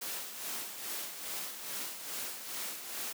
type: noise with tremolo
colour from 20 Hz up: white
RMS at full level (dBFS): -38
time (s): 0.01-3.13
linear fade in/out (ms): 10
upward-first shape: sine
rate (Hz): 2.4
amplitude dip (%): 55
effects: high-pass 200 Hz 12 dB/octave